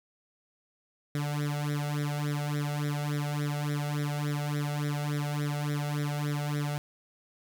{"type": "tone with flanger", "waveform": "sawtooth", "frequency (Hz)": 146.83, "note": "D3", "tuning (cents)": 0, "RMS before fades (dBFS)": -31, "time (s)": [1.15, 6.78], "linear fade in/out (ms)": 0, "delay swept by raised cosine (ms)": [0.53, 1.48], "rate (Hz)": 3.5, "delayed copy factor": 0.95, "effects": []}